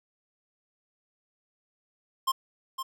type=tone with echo; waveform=square; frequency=1058 Hz; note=C6; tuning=19 cents sharp; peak=-24 dBFS; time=2.27-2.32 s; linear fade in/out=10 ms; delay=510 ms; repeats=1; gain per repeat=-8 dB; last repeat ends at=2.83 s; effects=none